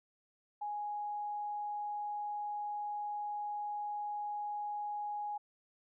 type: tone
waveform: sine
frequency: 830.6 Hz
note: G#5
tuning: in tune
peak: -36 dBFS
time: 0.61-5.38 s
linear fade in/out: 10 ms
effects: none